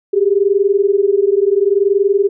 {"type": "tone pair together", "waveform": "sine", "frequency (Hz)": [388.9, 409.6], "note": ["G4", "G#4"], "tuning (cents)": [-14, -24], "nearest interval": "minor second", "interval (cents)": 90, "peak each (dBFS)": -13, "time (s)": [0.13, 2.29], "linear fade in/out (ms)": 10, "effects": []}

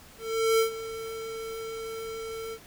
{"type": "tone with ADSR envelope", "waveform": "square", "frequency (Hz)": 448.9, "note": "A4", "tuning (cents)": 35, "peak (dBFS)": -20, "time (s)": [0.18, 2.59], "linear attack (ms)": 410, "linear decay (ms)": 110, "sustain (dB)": -15, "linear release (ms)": 64, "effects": ["pink hiss -51 dBFS RMS until 2.66 s"]}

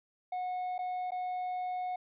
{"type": "tone with dropouts", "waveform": "triangle", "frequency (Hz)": 730, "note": "F#5", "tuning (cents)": -24, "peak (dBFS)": -31, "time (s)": [0.32, 1.96], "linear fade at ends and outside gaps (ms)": 5, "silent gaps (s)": [[0.781, 0.789], [1.107, 1.118]], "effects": ["resampled to 8000 Hz"]}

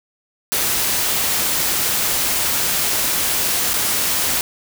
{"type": "noise with dropouts", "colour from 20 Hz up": "white", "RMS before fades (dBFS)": -19, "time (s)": [0.52, 4.41], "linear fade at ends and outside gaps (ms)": 0, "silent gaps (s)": [3.734, 3.739], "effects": []}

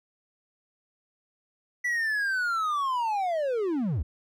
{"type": "linear sweep", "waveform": "triangle", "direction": "down", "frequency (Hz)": [1975.5, 55], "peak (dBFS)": -23, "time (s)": [1.84, 4.03], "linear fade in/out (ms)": 10, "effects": []}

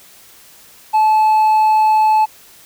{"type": "tone with hard clipping", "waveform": "sine", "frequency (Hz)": 866, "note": "A5", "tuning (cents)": -28, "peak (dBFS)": -10, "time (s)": [0.93, 2.26], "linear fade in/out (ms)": 20, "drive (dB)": 2, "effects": ["white hiss -44 dBFS RMS until 2.65 s"]}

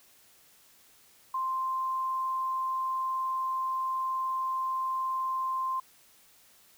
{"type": "tone", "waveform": "sine", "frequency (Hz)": 1046.5, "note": "C6", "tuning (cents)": 0, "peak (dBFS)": -28, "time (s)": [1.34, 5.8], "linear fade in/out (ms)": 5, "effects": ["white hiss -60 dBFS RMS until 6.77 s"]}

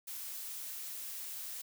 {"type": "noise", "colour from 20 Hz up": "blue", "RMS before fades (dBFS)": -43, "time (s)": [0.07, 1.62], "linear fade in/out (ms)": 10, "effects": []}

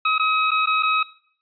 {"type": "tone with dropouts", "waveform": "25% pulse", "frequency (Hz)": 1272, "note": "D#6", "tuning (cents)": 38, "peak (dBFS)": -13, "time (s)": [0.05, 1.03], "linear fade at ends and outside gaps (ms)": 5, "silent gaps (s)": [[0.182, 0.195], [0.508, 0.515], [0.659, 0.671], [0.826, 0.831]], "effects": ["noise-tail reverb RT60 0.6 s tail -20 dB re dry", "resampled to 11025 Hz"]}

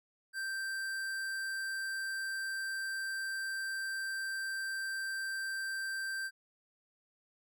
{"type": "tone with hard clipping", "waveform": "sine", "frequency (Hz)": 1568, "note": "G6", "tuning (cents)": 0, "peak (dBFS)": -37, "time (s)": [0.33, 6.31], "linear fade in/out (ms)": 50, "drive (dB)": 15, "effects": []}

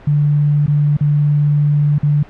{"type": "tone with dropouts", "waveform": "sine", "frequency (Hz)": 146.83, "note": "D3", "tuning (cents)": 0, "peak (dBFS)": -10, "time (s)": [0.07, 2.23], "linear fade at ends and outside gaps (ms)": 5, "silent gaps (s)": [[0.663, 0.678], [0.969, 1.008], [1.984, 2.03]], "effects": ["pink hiss -40 dBFS RMS until 2.29 s", "low-pass 2000 Hz 12 dB/octave"]}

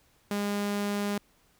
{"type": "tone", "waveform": "sawtooth", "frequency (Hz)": 203.9, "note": "G#3", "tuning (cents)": -32, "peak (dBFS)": -24, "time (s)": [0.31, 1.18], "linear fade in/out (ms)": 2, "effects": ["pink hiss -65 dBFS RMS until 1.59 s"]}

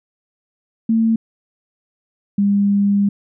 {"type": "tone pair in turn", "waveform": "sine", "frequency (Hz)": [225.1, 201.3], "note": ["A3", "G3"], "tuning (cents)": [40, 46], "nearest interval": "major second", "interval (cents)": 194, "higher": "first", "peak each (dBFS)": -12, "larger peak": "neither", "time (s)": [[0.89, 1.16], [2.38, 3.09]], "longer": "second", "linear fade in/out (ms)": 5, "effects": []}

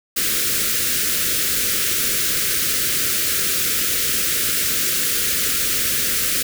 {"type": "band-stop noise", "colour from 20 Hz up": "white", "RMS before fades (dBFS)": -20, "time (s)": [0.16, 6.43], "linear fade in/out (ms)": 10, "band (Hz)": [540, 1300], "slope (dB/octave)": 48, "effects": []}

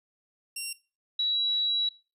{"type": "tone pair in turn", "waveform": ["10% pulse", "sine"], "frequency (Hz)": [2753, 3901], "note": ["F7", "B7"], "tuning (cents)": [-25, -22], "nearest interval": "tritone", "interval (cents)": 603, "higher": "second", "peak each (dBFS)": -24, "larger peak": "neither", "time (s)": [[0.56, 0.73], [1.19, 1.89]], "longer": "second", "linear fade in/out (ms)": 5, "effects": ["noise-tail reverb RT60 0.3 s tail -18 dB re dry", "resampled to 32000 Hz"]}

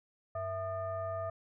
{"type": "tone with frequency modulation", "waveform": "sine", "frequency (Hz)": 659.3, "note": "E5", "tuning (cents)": 0, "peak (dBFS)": -34, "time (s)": [0.35, 1.3], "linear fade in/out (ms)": 5, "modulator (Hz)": 563, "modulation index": 0.84, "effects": []}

